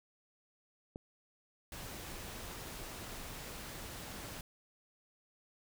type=click; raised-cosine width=2 ms; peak=-30 dBFS; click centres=0.959 s
type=noise; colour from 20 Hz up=pink; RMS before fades=-46 dBFS; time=1.72-4.41 s; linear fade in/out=2 ms
effects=none

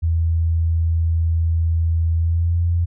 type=tone with pitch glide; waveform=sine; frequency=82.41 to 85.56 Hz; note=E2 to F2; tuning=0 to -35 cents; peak=-15 dBFS; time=0.02-2.86 s; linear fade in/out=20 ms; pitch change=+65 cents; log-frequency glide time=2.17-2.59 s; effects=none

